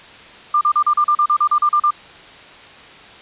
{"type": "tone bursts", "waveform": "sine", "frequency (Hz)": 1195, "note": "D6", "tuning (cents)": 30, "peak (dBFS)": -11, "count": 13, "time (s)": [0.54, 1.907], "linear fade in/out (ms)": 5, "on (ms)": 71, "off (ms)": 37, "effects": ["white hiss -40 dBFS RMS until 3.21 s", "resampled to 8000 Hz"]}